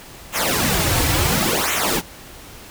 pink noise with flanger, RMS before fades -19 dBFS, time 0.32-2.02 s, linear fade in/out 50 ms, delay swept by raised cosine 0.2 to 5 ms, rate 0.71 Hz, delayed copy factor -0.9, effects pink hiss -40 dBFS RMS until 2.7 s

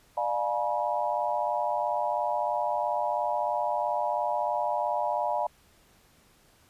sine tone cluster, 599 / 702 / 848 / 964 Hz, D5 / F5 / G#5 / B5, +34 / +9 / +36 / -42 cents, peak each -31 dBFS, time 0.17-5.47 s, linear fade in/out 5 ms, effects pink hiss -61 dBFS RMS until 6.69 s + resampled to 32000 Hz

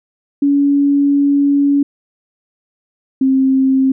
sine tone pair in turn, 283 / 265.6 Hz, C#4 / C4, +36 / +26 cents, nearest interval minor second, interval 110 cents, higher first, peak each -9 dBFS, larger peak neither, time 0.42-1.83 / 3.21-3.92 s, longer first, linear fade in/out 5 ms, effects none

